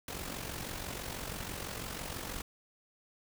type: noise with amplitude modulation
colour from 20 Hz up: pink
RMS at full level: -38 dBFS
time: 0.08-2.42 s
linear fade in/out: 2 ms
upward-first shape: sine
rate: 46.1 Hz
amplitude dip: 60%
effects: none